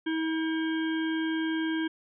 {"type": "harmonic tone", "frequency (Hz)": 320.7, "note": "E4", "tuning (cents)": -48, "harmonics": [1, 3, 5, 7, 9, 10], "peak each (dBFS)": [-27, -42, -36, -45, -50, -41], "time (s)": [0.06, 1.88], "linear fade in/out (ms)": 10, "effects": []}